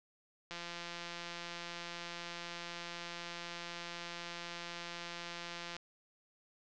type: click train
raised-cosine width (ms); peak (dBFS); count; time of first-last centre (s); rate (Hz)
0.2; -26; 905; 0.51-5.766; 172
effects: low-pass 6000 Hz 12 dB/octave